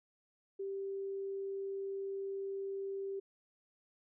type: tone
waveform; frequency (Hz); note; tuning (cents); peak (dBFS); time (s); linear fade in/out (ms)
sine; 391.6; G4; -2; -37; 0.59-3.2; 10
effects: none